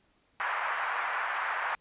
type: band-pass noise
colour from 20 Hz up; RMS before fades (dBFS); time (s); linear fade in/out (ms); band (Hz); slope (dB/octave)
pink; -32; 0.4-1.75; 0; 860 to 2000; 24
effects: pink hiss -69 dBFS RMS until 1.8 s + resampled to 8000 Hz